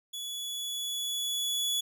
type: tone with level ramp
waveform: sawtooth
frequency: 3406 Hz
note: G#7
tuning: 43 cents sharp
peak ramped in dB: -33 to -24 dBFS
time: 0.13-1.81 s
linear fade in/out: 10 ms
effects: none